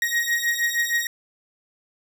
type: beating tone pair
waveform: 40% pulse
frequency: 1881 / 1887.4 Hz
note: A#6 / A#6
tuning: +15 / +21 cents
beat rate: 6.4 Hz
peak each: -23 dBFS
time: 0.02-1.07 s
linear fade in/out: 2 ms
effects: none